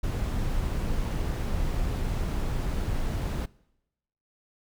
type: noise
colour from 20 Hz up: brown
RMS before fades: -28 dBFS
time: 0.03-3.46 s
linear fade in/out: 10 ms
effects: noise-tail reverb RT60 0.9 s tail -23 dB re dry